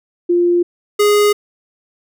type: tone pair in turn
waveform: sine / square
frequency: 349.2 / 414.4 Hz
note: F4 / G#4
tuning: 0 / -4 cents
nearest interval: minor third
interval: 296 cents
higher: second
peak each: -10 dBFS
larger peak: neither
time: 0.29-0.63 / 0.99-1.33 s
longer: neither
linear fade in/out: 10 ms
effects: none